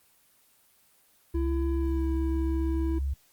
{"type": "tone with vibrato", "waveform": "sine", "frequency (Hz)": 68.2, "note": "C#2", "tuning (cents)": -28, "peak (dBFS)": -26, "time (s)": [1.34, 3.14], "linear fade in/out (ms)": 10, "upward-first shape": "sine", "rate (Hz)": 7.1, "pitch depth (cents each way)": 20}
{"type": "tone with pitch glide", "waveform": "triangle", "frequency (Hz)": [335.3, 327.8], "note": ["E4", "E4"], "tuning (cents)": [30, -10], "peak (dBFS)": -27, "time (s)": [1.34, 2.99], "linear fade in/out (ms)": 10, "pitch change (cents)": -40, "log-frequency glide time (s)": [1.74, 2.06]}
{"effects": ["white hiss -63 dBFS RMS until 3.32 s", "Opus 24 kbps"]}